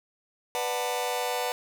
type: chord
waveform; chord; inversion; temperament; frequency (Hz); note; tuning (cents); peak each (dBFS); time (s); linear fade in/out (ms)
sawtooth; B minor seventh; none; just; 493.9 / 592.7 / 740.8 / 889; B4 / D5 / F#5 / A5; 0 / +16 / +2 / +18; -27 / -32 / -28 / -30; 0.55-1.52; 0
effects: none